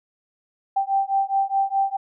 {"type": "beating tone pair", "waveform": "sine", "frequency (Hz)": [781, 785.8], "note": ["G5", "G5"], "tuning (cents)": [-7, 4], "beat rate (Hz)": 4.8, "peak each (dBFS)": -22, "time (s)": [0.76, 1.97], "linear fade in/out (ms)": 10, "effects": []}